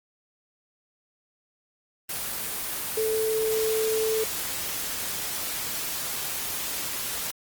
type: tone in noise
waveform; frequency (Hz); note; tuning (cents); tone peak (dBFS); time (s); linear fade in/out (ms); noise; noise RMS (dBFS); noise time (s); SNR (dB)
sine; 440; A4; 0; -23; 2.97-4.24; 5; white; -31; 2.09-7.31; +5
effects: Opus 24 kbps